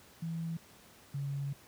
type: tone pair in turn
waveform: sine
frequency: 164.81 / 139.94 Hz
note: E3 / C#3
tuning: 0 / +17 cents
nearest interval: minor third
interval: 283 cents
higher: first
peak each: -34 / -33 dBFS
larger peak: second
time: 0.22-0.57 / 1.14-1.53 s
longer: second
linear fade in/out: 5 ms
effects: pink hiss -58 dBFS RMS until 1.67 s + high-pass 80 Hz 12 dB/octave